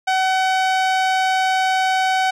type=tone with low-pass filter; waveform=sawtooth; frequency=755 Hz; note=F#5; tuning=35 cents sharp; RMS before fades=-18 dBFS; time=0.07-2.31 s; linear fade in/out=10 ms; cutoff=6000 Hz; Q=0.51; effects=none